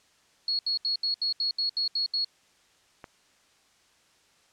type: tone bursts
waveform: sine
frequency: 4334 Hz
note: C#8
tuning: 40 cents flat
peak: -24 dBFS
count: 10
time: 0.48-2.246 s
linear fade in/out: 2 ms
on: 110 ms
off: 74 ms
type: click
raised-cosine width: 0.5 ms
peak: -26 dBFS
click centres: 3.042 s
effects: white hiss -63 dBFS RMS until 4.52 s + low-pass 7000 Hz 12 dB/octave